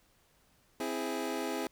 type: chord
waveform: 25% pulse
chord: C augmented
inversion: none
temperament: equal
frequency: 261.6 / 329.6 / 415.3 Hz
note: C4 / E4 / G#4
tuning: 0 / 0 / 0 cents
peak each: -34 dBFS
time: 0.8-1.67 s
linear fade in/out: 2 ms
effects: pink hiss -68 dBFS RMS until 1.71 s